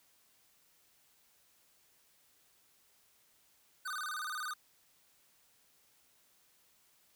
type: tone with vibrato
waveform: square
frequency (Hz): 1359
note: F6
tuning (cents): -48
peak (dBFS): -38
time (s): 3.85-4.54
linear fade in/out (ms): 10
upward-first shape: square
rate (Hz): 19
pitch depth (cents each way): 180
effects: white hiss -69 dBFS RMS until 7.15 s